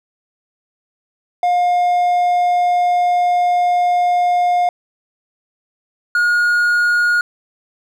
triangle tone pair in turn, 711 / 1436 Hz, F5 / F6, +31 / +48 cents, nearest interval octave, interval 1217 cents, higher second, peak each -10 dBFS, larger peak neither, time 1.43-4.69 / 6.15-7.21 s, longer first, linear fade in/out 2 ms, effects none

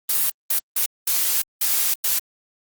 blue noise bursts at uneven times, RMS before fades -20 dBFS, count 6, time 0.09-0.3 / 0.5-0.59 / 0.76-0.86 / 1.07-1.42 / 1.61-1.94 / 2.04-2.19 s, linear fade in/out 5 ms, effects Opus 32 kbps

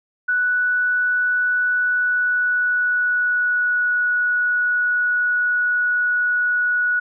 sine tone with pitch glide, 1480 to 1465.5 Hz, F#6 to F#6, 0 to -17 cents, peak -16 dBFS, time 0.28-7 s, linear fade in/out 10 ms, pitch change -17 cents, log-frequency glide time 1.73-3.98 s, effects none

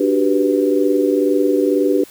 sine chord, G major seventh, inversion second, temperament equal, 293.7 / 370 / 392 / 493.9 Hz, D4 / F#4 / G4 / B4, 0 / 0 / 0 / 0 cents, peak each -17 / -21 / -17 / -19 dBFS, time 0-2.04 s, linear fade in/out 5 ms, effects white hiss -43 dBFS RMS until 2.1 s

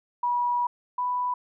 sine tone pair in turn, 970 / 989.8 Hz, B5 / B5, -31 / +4 cents, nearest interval unison, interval 35 cents, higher second, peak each -22 / -24 dBFS, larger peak first, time 0.23-0.67 / 0.98-1.34 s, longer first, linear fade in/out 5 ms, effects none

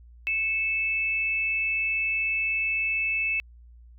sine tone pair together, 2207 / 2624 Hz, C#7 / E7, -8 / -9 cents, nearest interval minor third, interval 299 cents, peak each -32 / -24 dBFS, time 0.27-3.4 s, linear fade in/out 0 ms, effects added 59 Hz sine -47 dBFS peak until 3.98 s

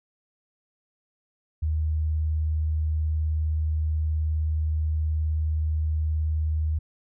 sine tone with vibrato, 77.78 Hz, D#2, in tune, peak -22 dBFS, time 1.62-6.79 s, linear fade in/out 10 ms, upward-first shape sine, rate 19 Hz, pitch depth 13 cents each way, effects none

